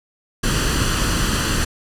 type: noise with comb filter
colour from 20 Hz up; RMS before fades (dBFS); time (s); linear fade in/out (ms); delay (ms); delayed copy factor
pink; -19; 0.43-1.65; 10; 0.67; +0.6
effects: low-pass 10000 Hz 12 dB/octave